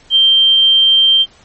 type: tone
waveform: sine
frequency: 3150 Hz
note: G7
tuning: 8 cents sharp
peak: -6 dBFS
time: 0.1-1.26 s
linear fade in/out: 50 ms
effects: pink hiss -46 dBFS RMS until 1.44 s + MP3 32 kbps